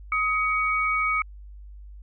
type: tone pair together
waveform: sine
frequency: 1261 / 2247 Hz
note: D#6 / C#7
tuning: +23 / +23 cents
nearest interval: minor seventh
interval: 1000 cents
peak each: -24 dBFS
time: 0.12-1.22 s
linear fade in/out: 2 ms
effects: added 50 Hz sine -40 dBFS peak until 2.02 s